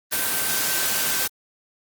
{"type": "tone in noise", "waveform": "sine", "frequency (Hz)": 1549, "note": "G6", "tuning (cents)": -21, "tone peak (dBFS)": -32, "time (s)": [0.11, 1.28], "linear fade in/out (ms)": 20, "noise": "white", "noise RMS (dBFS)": -23, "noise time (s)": [0.11, 1.28], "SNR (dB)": -12, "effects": ["high-pass 100 Hz 12 dB/octave", "Opus 24 kbps"]}